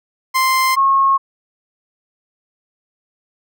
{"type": "tone pair in turn", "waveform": ["30% pulse", "sine"], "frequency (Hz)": [1045, 1087.5], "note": ["C6", "C#6"], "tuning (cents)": [-2, -33], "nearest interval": "minor second", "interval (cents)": 69, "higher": "second", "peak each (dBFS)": -10, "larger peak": "neither", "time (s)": [[0.34, 0.76], [0.76, 1.18]], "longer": "neither", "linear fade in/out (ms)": 20, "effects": []}